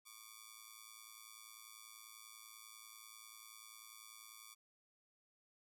5% pulse ring-modulated tone, 1152 Hz, D6, 34 cents flat, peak -40 dBFS, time 0.05-4.55 s, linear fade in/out 20 ms, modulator 55.1 Hz, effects none

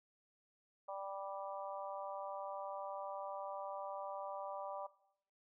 harmonic tone, 196 Hz, G3, in tune, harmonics 3 / 4 / 5 / 6, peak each -45 / -47 / -49 / -51 dBFS, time 0.88-4.87 s, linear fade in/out 10 ms, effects noise-tail reverb RT60 0.7 s tail -17 dB re dry

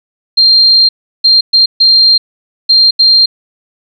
sine tone bursts at uneven times, 4186 Hz, C8, in tune, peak -3 dBFS, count 6, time 0.37-0.89 / 1.24-1.41 / 1.53-1.66 / 1.8-2.18 / 2.69-2.91 / 2.99-3.26 s, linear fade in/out 10 ms, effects none

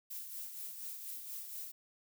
violet noise with tremolo, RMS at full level -43 dBFS, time 0.1-1.72 s, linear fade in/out 10 ms, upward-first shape sine, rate 4.2 Hz, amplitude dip 45%, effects none

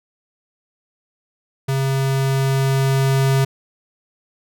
square tone with level ramp, 135 Hz, C#3, 45 cents flat, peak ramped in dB -18 to -14 dBFS, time 1.68-3.45 s, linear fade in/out 10 ms, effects none

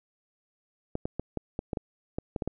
clicks, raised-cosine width 2 ms, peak -17 dBFS, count 11, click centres 0.954 / 1.055 / 1.196 / 1.373 / 1.591 / 1.732 / 1.772 / 2.185 / 2.362 / 2.422 / 2.476 s, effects none

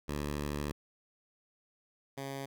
10% pulse tone pair in turn, 73.1 / 137.04 Hz, D2 / C#3, -7 / -19 cents, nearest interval major seventh, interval 1088 cents, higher second, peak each -26 / -30 dBFS, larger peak first, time 0.08-0.72 / 2.17-2.46 s, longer first, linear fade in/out 10 ms, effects none

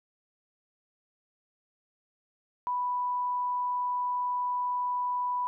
sine tone, 987.8 Hz, B5, in tune, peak -27 dBFS, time 2.67-5.47 s, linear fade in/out 0 ms, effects none

